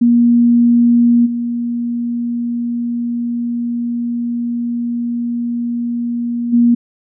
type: tone with level steps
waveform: sine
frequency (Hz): 237.7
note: A#3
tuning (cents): +34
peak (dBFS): -7 / -16 / -7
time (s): 0.01-6.75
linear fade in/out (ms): 10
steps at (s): 1.25 / 6.52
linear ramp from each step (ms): 20
effects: none